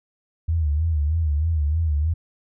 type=tone with vibrato; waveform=sine; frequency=77.78 Hz; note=D#2; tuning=in tune; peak=-18 dBFS; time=0.48-2.14 s; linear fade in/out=10 ms; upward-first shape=sine; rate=3.2 Hz; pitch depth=120 cents each way; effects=none